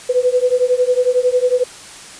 sine beating tone pair, 493.9 / 504.9 Hz, B4 / B4, 0 / +38 cents, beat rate 11 Hz, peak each -15 dBFS, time 0.09-1.64 s, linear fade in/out 10 ms, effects white hiss -36 dBFS RMS until 2.19 s + resampled to 22050 Hz

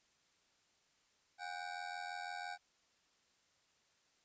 25% pulse ring-modulated tone, 763 Hz, G5, 47 cents flat, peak -36 dBFS, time 1.38-2.58 s, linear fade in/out 50 ms, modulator 43 Hz, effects white hiss -74 dBFS RMS until 4.24 s + resampled to 16000 Hz

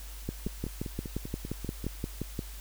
two click trains, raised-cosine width 3 ms, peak -24 / -19 dBFS, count 8 / 13, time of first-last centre 0.47-1.843 / 0.29-2.392 s, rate 5.1 / 5.71 Hz, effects added 50 Hz sine -41 dBFS peak until 2.6 s + white hiss -49 dBFS RMS until 2.6 s

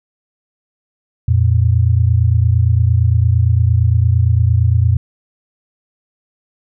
sine tone pair together, 86.95 / 115.7 Hz, F2 / A#2, -7 / -13 cents, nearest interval perfect fourth, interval 494 cents, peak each -12 dBFS, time 1.28-4.97 s, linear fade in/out 5 ms, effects none

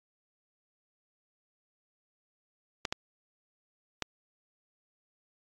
clicks, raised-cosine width 0.2 ms, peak -13 dBFS, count 3, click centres 2.852 / 2.925 / 4.023 s, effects AAC 32 kbps

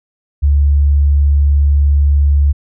sine tone, 71.6 Hz, D2, 43 cents flat, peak -7 dBFS, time 0.42-2.53 s, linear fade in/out 20 ms, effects none

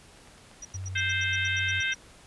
clicks, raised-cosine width 0.3 ms, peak -38 dBFS, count 9, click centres 0.174 / 0.274 / 0.38 / 0.514 / 0.634 / 0.703 / 0.751 / 0.839 / 0.873 s
sine tone bursts, 5810 Hz, F#8, 32 cents flat, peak -37 dBFS, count 12, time 0.62-1.949 s, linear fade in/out 5 ms, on 31 ms, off 87 ms
sine tone, 94.2 Hz, F#2, 32 cents sharp, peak -33 dBFS, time 0.74-1.81 s, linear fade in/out 10 ms
harmonic tone, 523.3 Hz, C5, in tune, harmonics 3 / 4 / 5 / 6 / 7, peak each -29 / -31 / -33 / -35 / -36 dBFS, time 0.95-1.94 s, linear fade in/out 10 ms
effects pink hiss -53 dBFS RMS until 2.26 s + resampled to 24000 Hz

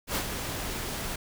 pink noise with ADSR envelope, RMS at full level -27 dBFS, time 0.07-1.16 s, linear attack 84 ms, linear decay 74 ms, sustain -7 dB, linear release 5 ms, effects none

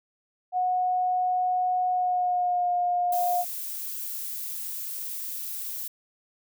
sine tone with pitch glide, 731 to 711.4 Hz, F#5 to F5, -21 to +32 cents, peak -22 dBFS, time 0.52-3.45 s, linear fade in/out 50 ms, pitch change -47 cents, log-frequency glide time 1.89-2.71 s
violet noise, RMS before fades -34 dBFS, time 3.12-5.88 s, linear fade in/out 5 ms
effects none

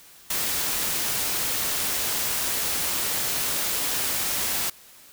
white noise, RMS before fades -26 dBFS, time 0.3-4.7 s, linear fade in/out 5 ms, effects white hiss -50 dBFS RMS until 5.12 s

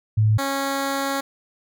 sine / 10% pulse tone pair in turn, 107.9 / 274.9 Hz, A2 / C#4, -33 / -14 cents, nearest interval octave + major third, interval 1619 cents, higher second, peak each -14 / -14 dBFS, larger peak neither, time 0.17-0.38 / 0.38-1.21 s, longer second, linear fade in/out 10 ms, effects none

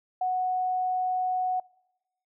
sine tone, 738 Hz, F#5, 5 cents flat, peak -24 dBFS, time 0.21-1.6 s, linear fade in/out 5 ms, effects noise-tail reverb RT60 1.0 s tail -25 dB re dry

